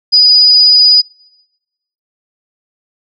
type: tone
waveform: sine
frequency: 4942 Hz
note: D#8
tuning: 13 cents flat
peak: -3 dBFS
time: 0.12-1.02 s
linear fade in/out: 20 ms
effects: noise-tail reverb RT60 1.0 s tail -26 dB re dry